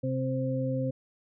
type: harmonic tone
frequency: 130.81 Hz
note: C3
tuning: in tune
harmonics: 1 / 2 / 4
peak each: -30 / -32 / -32 dBFS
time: 0.03-0.91 s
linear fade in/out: 10 ms
effects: none